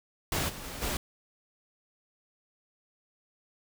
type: noise with level steps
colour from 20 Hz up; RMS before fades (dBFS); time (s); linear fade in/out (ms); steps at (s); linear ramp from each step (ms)
pink; -30 / -42 / -40 / -32; 0.32-0.97; 2; 0.48 / 0.63 / 0.81; 20
effects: none